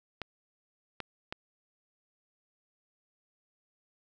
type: clicks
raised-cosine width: 0.3 ms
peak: -20 dBFS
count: 3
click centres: 0.217 / 1.003 / 1.325 s
effects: none